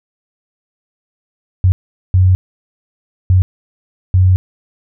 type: tone bursts at uneven times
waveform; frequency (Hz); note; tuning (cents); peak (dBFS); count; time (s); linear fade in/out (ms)
sine; 92.5; F#2; 0; -6; 4; 1.64-1.72 / 2.14-2.35 / 3.3-3.42 / 4.14-4.36; 0
effects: none

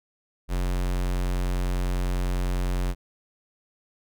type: tone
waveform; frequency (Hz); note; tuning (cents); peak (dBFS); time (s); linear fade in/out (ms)
square; 45; F#1; -47; -24; 0.48-2.95; 50
effects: none

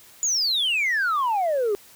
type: exponential sweep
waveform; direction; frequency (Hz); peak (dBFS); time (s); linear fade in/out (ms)
sine; down; 7040 to 392; -18; 0.23-1.75; 0
effects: tanh soft clip ceiling -18 dBFS + white hiss -50 dBFS RMS until 1.95 s

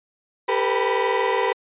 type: tone cluster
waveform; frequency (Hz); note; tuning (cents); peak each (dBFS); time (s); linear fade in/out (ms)
30% pulse; 395.1 / 453.9 / 500 / 979; G4 / A#4 / B4 / B5; +14 / -46 / +21 / -15; -22; 0.48-1.53; 10
effects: resampled to 8000 Hz

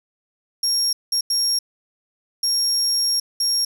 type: tone bursts at uneven times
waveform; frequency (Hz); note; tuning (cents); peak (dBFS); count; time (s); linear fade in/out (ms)
35% pulse; 5570; F8; -5; -15; 5; 0.63-0.93 / 1.12-1.21 / 1.3-1.59 / 2.43-3.2 / 3.4-3.65; 5
effects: none

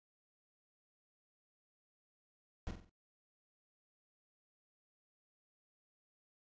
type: noise with echo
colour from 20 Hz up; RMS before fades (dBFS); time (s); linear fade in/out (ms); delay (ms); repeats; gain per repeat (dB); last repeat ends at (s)
brown; -40; 2.67-2.71; 0; 46; 4; -7; 2.894
effects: noise-tail reverb RT60 0.1 s tail -20 dB re dry + resampled to 16000 Hz

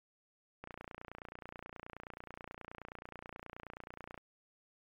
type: click train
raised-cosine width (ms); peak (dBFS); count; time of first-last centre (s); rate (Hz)
0.5; -30; 105; 0.64-4.177; 29.4
effects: MP3 96 kbps

